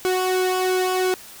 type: tone with flanger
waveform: sawtooth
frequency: 370 Hz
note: F#4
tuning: in tune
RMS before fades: -21 dBFS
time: 0.05-1.14 s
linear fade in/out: 0 ms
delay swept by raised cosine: 1.6 to 2.22 ms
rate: 2.9 Hz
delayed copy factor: -0.65
effects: white hiss -42 dBFS RMS until 1.4 s